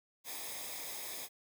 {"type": "noise with comb filter", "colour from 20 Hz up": "white", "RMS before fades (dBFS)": -43, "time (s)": [0.24, 1.29], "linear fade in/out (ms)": 50, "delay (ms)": 0.69, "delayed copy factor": -0.65, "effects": []}